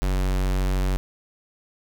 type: tone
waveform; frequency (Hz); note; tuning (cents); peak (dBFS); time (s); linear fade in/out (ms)
square; 46.82; F#1; +21; -21; 0.02-0.97; 0
effects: none